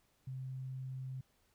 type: tone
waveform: sine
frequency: 130.81 Hz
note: C3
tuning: in tune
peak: -40 dBFS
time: 0.27-1.21 s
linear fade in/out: 5 ms
effects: pink hiss -74 dBFS RMS until 1.54 s